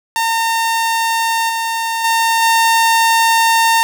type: tone with level steps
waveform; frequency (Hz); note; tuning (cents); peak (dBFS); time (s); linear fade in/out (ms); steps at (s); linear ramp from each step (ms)
sawtooth; 911; A#5; -40; -10 / -13 / -8 / -6; 0.16-3.83; 0; 1.49 / 2.04 / 2.42; 5
effects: none